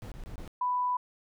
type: noise bursts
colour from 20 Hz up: brown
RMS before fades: -41 dBFS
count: 4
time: 0.02-0.477 s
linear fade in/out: 0 ms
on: 97 ms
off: 23 ms
type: tone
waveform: sine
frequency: 992 Hz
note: B5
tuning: 7 cents sharp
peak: -26 dBFS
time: 0.61-0.97 s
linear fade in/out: 5 ms
effects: none